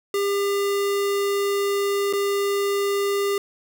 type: tone with dropouts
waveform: square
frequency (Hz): 400.9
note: G4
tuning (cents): +39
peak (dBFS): -21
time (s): 0.14-3.38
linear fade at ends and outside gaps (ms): 2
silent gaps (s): 2.128-2.134
effects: none